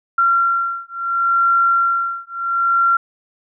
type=beating tone pair; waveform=sine; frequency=1371 / 1371.72 Hz; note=F6 / F6; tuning=-32 / -32 cents; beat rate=0.72 Hz; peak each=-17 / -17 dBFS; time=0.18-2.97 s; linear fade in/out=5 ms; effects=none